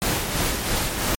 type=noise with tremolo; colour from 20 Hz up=pink; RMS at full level=-22 dBFS; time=0.02-1.15 s; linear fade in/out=0 ms; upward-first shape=sine; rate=3 Hz; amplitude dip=45%; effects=MP3 64 kbps